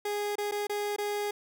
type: tone with dropouts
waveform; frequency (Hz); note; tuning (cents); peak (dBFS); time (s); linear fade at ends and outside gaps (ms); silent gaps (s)
30% pulse; 412.8; G#4; -10; -27; 0.05-1.31; 5; 0.356-0.382 / 0.513-0.52 / 0.67-0.695 / 0.963-0.983
effects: 11-bit